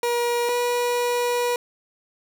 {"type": "tone pair in turn", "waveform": "30% pulse", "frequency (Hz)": [478, 485], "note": ["A#4", "B4"], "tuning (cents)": [43, -31], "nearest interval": "unison", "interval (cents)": 26, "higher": "second", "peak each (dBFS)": -18, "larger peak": "neither", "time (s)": [[0.03, 0.49], [0.49, 1.56]], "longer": "second", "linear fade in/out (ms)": 2, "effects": []}